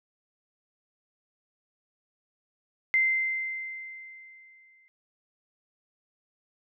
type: tone with exponential decay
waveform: sine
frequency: 2080 Hz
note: C7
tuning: 11 cents flat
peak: -19 dBFS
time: 2.94-4.88 s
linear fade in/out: 0 ms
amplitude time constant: 420 ms
effects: none